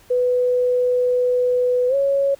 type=tone with pitch glide; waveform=sine; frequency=496.5 to 554.1 Hz; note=B4 to C#5; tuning=+9 to -1 cents; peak=-15 dBFS; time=0.1-2.35 s; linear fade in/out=10 ms; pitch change=+190 cents; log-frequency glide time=1.88-1.95 s; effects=pink hiss -51 dBFS RMS until 2.39 s